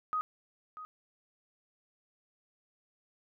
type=tone with echo; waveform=sine; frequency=1252 Hz; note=D#6; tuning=10 cents sharp; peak=-29 dBFS; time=0.13-0.21 s; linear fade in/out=0 ms; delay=640 ms; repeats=1; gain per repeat=-13 dB; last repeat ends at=0.85 s; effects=none